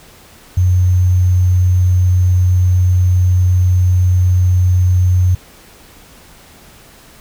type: tone with sample-and-hold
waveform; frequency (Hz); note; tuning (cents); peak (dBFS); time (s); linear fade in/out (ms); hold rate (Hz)
sine; 90.8; F#2; -32; -8; 0.57-5.35; 5; 6300
effects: pink hiss -42 dBFS RMS until 7.2 s